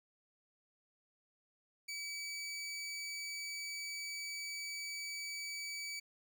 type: tone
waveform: 20% pulse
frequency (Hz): 2290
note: D7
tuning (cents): -44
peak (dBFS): -36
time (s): 1.88-6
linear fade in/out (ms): 10
effects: none